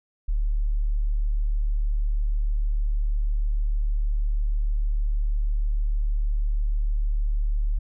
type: tone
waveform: sine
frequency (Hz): 36.82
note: D1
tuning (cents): +5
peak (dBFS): -20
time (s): 0.28-7.79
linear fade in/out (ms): 10
effects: none